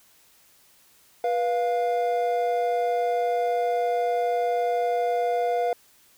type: tone pair together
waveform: triangle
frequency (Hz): 486.6 / 698.5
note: B4 / F5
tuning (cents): -26 / 0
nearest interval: tritone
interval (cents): 626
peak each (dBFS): -23 / -22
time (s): 1.24-5.73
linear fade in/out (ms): 2
effects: white hiss -58 dBFS RMS until 6.17 s